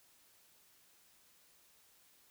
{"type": "silence", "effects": ["white hiss -67 dBFS RMS until 2.3 s"]}